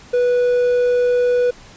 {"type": "tone", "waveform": "triangle", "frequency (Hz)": 490.8, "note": "B4", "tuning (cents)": -11, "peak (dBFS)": -11, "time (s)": [0.13, 1.51], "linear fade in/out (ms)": 10, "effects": ["pink hiss -43 dBFS RMS until 1.76 s", "resampled to 16000 Hz"]}